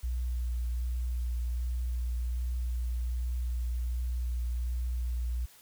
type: tone with vibrato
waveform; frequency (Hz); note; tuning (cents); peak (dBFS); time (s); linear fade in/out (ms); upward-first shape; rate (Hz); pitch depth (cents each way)
sine; 60.5; B1; -35; -29; 0.03-5.46; 10; sine; 1.3; 17
effects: white hiss -57 dBFS RMS until 5.61 s